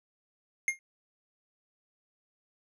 square tone with exponential decay, 2128 Hz, C7, 29 cents sharp, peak -22 dBFS, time 0.68-0.79 s, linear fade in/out 1 ms, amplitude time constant 22 ms, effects low-pass 10000 Hz 12 dB/octave

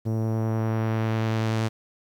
sawtooth tone with low-pass filter sweep, 111.2 Hz, A2, 19 cents sharp, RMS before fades -25 dBFS, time 0.05-1.69 s, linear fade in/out 20 ms, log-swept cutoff 470 to 7900 Hz, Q 0.71, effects 9-bit

